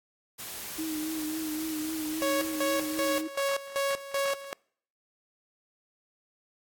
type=noise; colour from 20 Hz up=white; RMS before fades=-39 dBFS; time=0.38-3.22 s; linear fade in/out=20 ms
type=tone with vibrato; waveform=sine; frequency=312.8 Hz; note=D#4; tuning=9 cents sharp; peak=-31 dBFS; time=0.78-3.28 s; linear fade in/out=10 ms; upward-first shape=triangle; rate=3.7 Hz; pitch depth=44 cents each way
type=tone with tremolo; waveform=sawtooth; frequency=554.4 Hz; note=C#5; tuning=in tune; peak=-22 dBFS; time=2.22-4.53 s; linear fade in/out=0 ms; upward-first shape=square; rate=2.6 Hz; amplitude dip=80%
effects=noise-tail reverb RT60 0.6 s tail -26 dB re dry + AAC 64 kbps